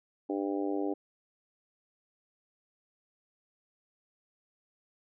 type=harmonic tone; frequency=99.1 Hz; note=G2; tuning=19 cents sharp; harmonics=3 / 4 / 5 / 6 / 7 / 8; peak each=-32 / -35 / -39 / -42 / -44 / -42 dBFS; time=0.29-0.94 s; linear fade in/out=10 ms; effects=none